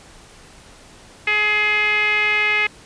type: tone with low-pass filter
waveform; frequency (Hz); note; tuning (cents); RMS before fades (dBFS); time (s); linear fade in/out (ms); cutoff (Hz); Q
5% pulse; 421.2; G#4; +24; -18; 1.27-2.67; 5; 2300; 8.8
effects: pink hiss -45 dBFS RMS until 2.85 s + resampled to 22050 Hz